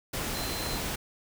sine tone in noise, 4101 Hz, C8, 36 cents flat, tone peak -39 dBFS, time 0.34-0.78 s, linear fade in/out 10 ms, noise pink, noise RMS -33 dBFS, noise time 0.13-0.96 s, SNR -9 dB, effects none

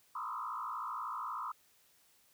sine tone with frequency modulation, 1138 Hz, C#6, 45 cents sharp, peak -37 dBFS, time 0.15-1.52 s, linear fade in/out 5 ms, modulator 56.4 Hz, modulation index 3.1, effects white hiss -68 dBFS RMS until 2.33 s

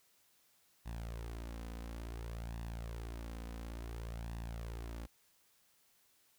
sawtooth tone with flanger, 57 Hz, A#1, 38 cents flat, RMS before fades -44 dBFS, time 0.85-5.07 s, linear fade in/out 20 ms, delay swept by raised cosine 1.1 to 4 ms, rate 0.57 Hz, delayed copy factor +0.55, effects white hiss -71 dBFS RMS until 6.38 s

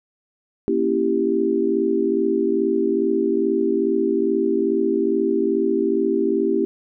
sine chord, A# diminished seventh, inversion none, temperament equal with one note detuned, 233.1 / 275.4 / 329.6 / 392 Hz, A#3 / C#4 / E4 / G4, 0 / -11 / 0 / 0 cents, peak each -25 / -25 / -22 / -20 dBFS, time 0.68-6.65 s, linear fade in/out 0 ms, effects none

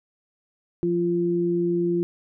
sine tone pair together, 174.61 / 345.6 Hz, F3 / F4, 0 / -18 cents, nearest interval octave, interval 1182 cents, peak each -26 / -21 dBFS, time 0.83-2.03 s, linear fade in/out 0 ms, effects none

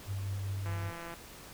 sine tone with tremolo, 98 Hz, G2, in tune, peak -32 dBFS, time 0.06-0.92 s, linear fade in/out 50 ms, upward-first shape triangle, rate 5 Hz, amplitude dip 25%
click train, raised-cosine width 0.5 ms, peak -29 dBFS, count 82, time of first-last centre 0.66-1.139 s, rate 169 Hz
effects pink hiss -50 dBFS RMS until 1.53 s

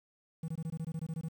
triangle tone bursts, 161.6 Hz, E3, 34 cents flat, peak -32 dBFS, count 12, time 0.43-1.285 s, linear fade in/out 5 ms, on 52 ms, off 21 ms, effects 10-bit

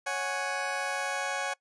20% pulse chord, C# suspended fourth, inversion none, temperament just, 554.4 / 739.2 / 831.5 Hz, C#5 / F#5 / G#5, 0 / -2 / +2 cents, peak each -30 dBFS, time 0.06-1.54 s, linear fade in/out 10 ms, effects noise-tail reverb RT60 0.1 s tail -22 dB re dry + resampled to 22050 Hz

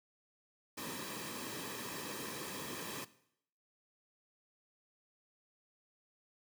pink noise with comb filter, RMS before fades -43 dBFS, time 0.77-3.05 s, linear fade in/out 10 ms, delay 1.4 ms, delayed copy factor -0.6, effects noise-tail reverb RT60 0.7 s tail -17 dB re dry + high-pass 150 Hz 12 dB/octave

